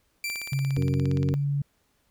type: tone with exponential decay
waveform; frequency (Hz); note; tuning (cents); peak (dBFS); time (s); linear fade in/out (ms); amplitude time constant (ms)
sawtooth; 2349; D7; 0; -24; 0.24-1.44; 2; 260
type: click train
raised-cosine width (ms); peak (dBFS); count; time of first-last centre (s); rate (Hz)
0.2; -22; 18; 0.3-1.288; 17.2
type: tone with pitch glide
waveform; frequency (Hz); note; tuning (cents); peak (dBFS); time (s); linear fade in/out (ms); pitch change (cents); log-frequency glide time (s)
sine; 136.5 to 142.05; C#3 to C#3; -26 to +43; -23; 0.52-1.62; 5; +69; 0.94-1.39
type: harmonic tone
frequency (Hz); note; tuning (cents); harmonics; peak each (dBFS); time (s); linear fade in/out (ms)
93.1; F#2; +11; 1 / 2 / 3 / 4 / 5; -30 / -34 / -30 / -37 / -36; 0.77-1.34; 0
effects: pink hiss -69 dBFS RMS until 2.1 s